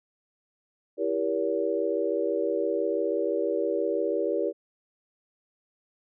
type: chord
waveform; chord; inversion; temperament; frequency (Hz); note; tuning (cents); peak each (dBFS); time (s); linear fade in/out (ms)
sine; E diminished seventh; none; just; 329.6 / 395.6 / 474.7 / 569.6; E4 / G4 / Bb4 / Db5; 0 / +16 / +31 / +47; -31 / -29 / -29 / -30; 0.97-4.53; 50
effects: none